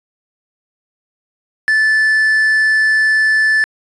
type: tone with quantisation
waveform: triangle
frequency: 1749 Hz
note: A6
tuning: 11 cents flat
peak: -8 dBFS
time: 1.68-3.64 s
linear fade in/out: 0 ms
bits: 6
effects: resampled to 22050 Hz